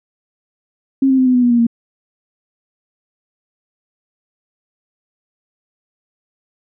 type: tone with pitch steps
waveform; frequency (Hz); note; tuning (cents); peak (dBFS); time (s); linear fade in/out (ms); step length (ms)
sine; 269.3 / 263.8 / 258.3 / 253 / 247.8 / 242.7 / 237.7 / 232.8; C#4 / C4 / C4 / B3 / B3 / B3 / A#3 / A#3; -50 / +14 / -22 / +42 / +6 / -30 / +34 / -2; -9; 1.02-1.668; 5; 81
effects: none